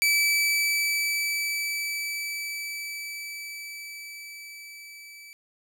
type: tone with level ramp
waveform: sawtooth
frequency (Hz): 2307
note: D7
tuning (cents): -31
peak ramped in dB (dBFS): -16 to -41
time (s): 0.02-5.33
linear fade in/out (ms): 0
effects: none